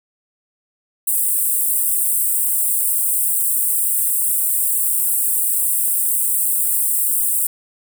pink high-pass noise, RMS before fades -18 dBFS, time 1.07-7.47 s, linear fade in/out 5 ms, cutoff 8100 Hz, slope 96 dB/octave, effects none

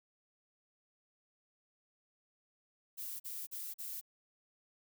violet noise bursts, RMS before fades -43 dBFS, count 4, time 2.97-4.013 s, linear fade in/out 20 ms, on 230 ms, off 41 ms, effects none

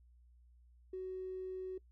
triangle tone with tanh clipping, 373.3 Hz, F#4, 15 cents sharp, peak -39 dBFS, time 0.93-1.78 s, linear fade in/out 5 ms, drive 2 dB, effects noise-tail reverb RT60 0.1 s tail -21 dB re dry + added 60 Hz sine -61 dBFS peak until 1.91 s

